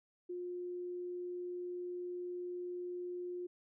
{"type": "tone", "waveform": "sine", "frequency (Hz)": 356.1, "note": "F4", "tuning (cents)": 34, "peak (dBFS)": -39, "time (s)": [0.29, 3.47], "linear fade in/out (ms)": 10, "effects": []}